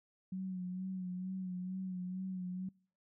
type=tone with vibrato; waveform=sine; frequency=184.8 Hz; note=F#3; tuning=2 cents flat; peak=-37 dBFS; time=0.32-2.69 s; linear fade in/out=5 ms; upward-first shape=sine; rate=2.2 Hz; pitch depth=40 cents each way; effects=noise-tail reverb RT60 0.5 s tail -26 dB re dry